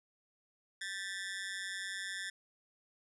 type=tone with amplitude modulation; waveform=sawtooth; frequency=1760 Hz; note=A6; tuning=in tune; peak=-31 dBFS; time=0.81-2.3 s; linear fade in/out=5 ms; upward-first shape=sine; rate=189 Hz; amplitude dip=100%; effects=resampled to 24000 Hz + 12-bit